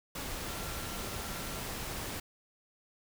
sine tone in noise, 1365 Hz, F6, 40 cents flat, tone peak -50 dBFS, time 0.45-1.6 s, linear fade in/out 5 ms, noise pink, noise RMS -39 dBFS, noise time 0.15-2.2 s, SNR -14 dB, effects none

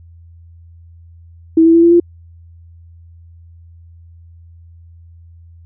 sine tone with pitch steps, 324.9 / 329.8 / 334.8 / 339.9 / 345 Hz, E4 / E4 / E4 / F4 / F4, -25 / +1 / +27 / -47 / -21 cents, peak -5 dBFS, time 1.57-2 s, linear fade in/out 5 ms, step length 86 ms, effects added 84 Hz sine -38 dBFS peak until 5.65 s

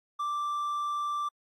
triangle tone, 1174.7 Hz, D6, in tune, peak -27 dBFS, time 0.19-1.29 s, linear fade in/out 10 ms, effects AAC 64 kbps

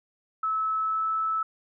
sine tone with pitch glide, 1300 to 1308.3 Hz, E6 to E6, -24 to -13 cents, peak -24 dBFS, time 0.43-1.43 s, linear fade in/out 5 ms, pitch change +11 cents, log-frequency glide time 0.79-1.07 s, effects none

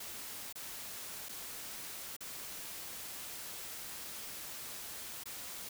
white noise with dropouts, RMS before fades -45 dBFS, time 0-5.69 s, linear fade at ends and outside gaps 5 ms, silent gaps 0.527-0.554 / 1.287-1.291 / 2.166-2.206 / 5.237-5.256 s, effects none

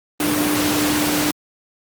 sine tone in noise, 298.3 Hz, D4, 27 cents sharp, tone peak -19 dBFS, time 0.2-1.31 s, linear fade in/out 2 ms, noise pink, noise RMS -20 dBFS, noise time 0.2-1.31 s, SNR -2 dB, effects high-pass 150 Hz 12 dB/octave + Opus 32 kbps

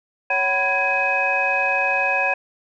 sine tone cluster, 556 / 755 / 984 / 1657 / 2526 Hz, C#5 / F#5 / B5 / G#6 / D#7, +5 / +35 / -7 / -4 / +26 cents, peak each -26 / -24 / -28 / -24 / -20 dBFS, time 0.3-2.34 s, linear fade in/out 5 ms, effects tanh soft clip ceiling -7 dBFS

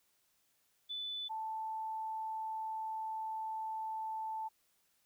sine tone pair in turn, 3491 / 880.1 Hz, A7 / A5, -14 / 0 cents, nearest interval 2 octaves, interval 2386 cents, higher first, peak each -38 / -37 dBFS, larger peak second, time 0.89-1.29 / 1.29-4.49 s, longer second, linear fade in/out 20 ms, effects white hiss -75 dBFS RMS until 5.05 s

